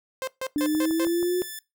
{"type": "tone bursts", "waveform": "sawtooth", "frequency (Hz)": 523.3, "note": "C5", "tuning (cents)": 0, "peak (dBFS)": -24, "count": 5, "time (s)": [0.22, 1.05], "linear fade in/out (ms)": 0, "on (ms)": 54, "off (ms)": 140}
{"type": "linear sweep", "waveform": "sine", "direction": "up", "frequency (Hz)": [292.9, 365.6], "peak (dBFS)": -21, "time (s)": [0.56, 1.42], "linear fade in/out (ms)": 0}
{"type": "tone", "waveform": "5% pulse", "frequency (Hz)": 1750, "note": "A6", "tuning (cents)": -10, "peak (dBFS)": -24, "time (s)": [0.58, 1.59], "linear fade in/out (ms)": 2}
{"type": "click train", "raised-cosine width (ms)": 1, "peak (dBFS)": -25, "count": 4, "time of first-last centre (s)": [0.75, 1.228], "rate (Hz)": 6.27}
{"effects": ["noise-tail reverb RT60 0.2 s tail -20 dB re dry"]}